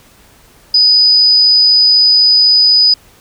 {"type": "tone", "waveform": "sine", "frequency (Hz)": 4978, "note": "D#8", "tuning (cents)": 0, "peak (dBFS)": -5, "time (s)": [0.74, 2.94], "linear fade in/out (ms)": 5, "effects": ["pink hiss -45 dBFS RMS until 3.2 s"]}